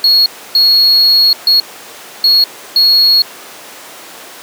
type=tone bursts at uneven times; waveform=triangle; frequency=4322 Hz; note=C#8; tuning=45 cents flat; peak=-4 dBFS; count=5; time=0.04-0.26 / 0.55-1.33 / 1.47-1.6 / 2.24-2.44 / 2.76-3.22 s; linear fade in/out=2 ms; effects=pink hiss -31 dBFS RMS until 4.42 s + high-pass 400 Hz 12 dB/octave